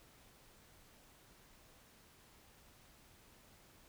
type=silence; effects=pink hiss -64 dBFS RMS until 3.88 s